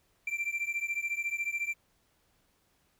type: beating tone pair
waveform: triangle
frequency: 2349 / 2363 Hz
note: D7 / D7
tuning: 0 / +10 cents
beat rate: 14 Hz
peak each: -32 / -33 dBFS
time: 0.27-1.74 s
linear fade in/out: 5 ms
effects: pink hiss -71 dBFS RMS until 2.99 s